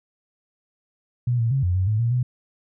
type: tone with pitch steps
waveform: sine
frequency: 122 / 115.1 / 135.3 / 89.4 / 93.4 / 107.5 / 117.3 / 124.5 Hz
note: B2 / A#2 / C#3 / F2 / F#2 / A2 / A#2 / B2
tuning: -21 / -22 / -42 / +41 / +17 / -40 / +11 / +14 cents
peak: -18 dBFS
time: 1.27-2.23 s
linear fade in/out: 5 ms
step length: 120 ms
effects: none